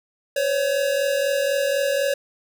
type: tone pair together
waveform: square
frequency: 516 / 560 Hz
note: C5 / C#5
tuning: -24 / +18 cents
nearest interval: minor second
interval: 142 cents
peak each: -27 / -21 dBFS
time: 0.36-2.14 s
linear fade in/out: 5 ms
effects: none